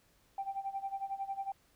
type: tone with tremolo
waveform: sine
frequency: 784 Hz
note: G5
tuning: in tune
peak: -32 dBFS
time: 0.38-1.52 s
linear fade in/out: 2 ms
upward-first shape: sine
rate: 11 Hz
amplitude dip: 85%
effects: tanh soft clip ceiling -28 dBFS + pink hiss -69 dBFS RMS until 1.75 s